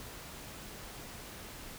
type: silence
effects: pink hiss -47 dBFS RMS until 1.78 s